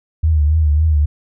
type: tone with vibrato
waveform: sine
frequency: 76.8 Hz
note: D#2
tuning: 22 cents flat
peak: -10 dBFS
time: 0.23-1.06 s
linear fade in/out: 10 ms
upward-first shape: triangle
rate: 3.6 Hz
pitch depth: 92 cents each way
effects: none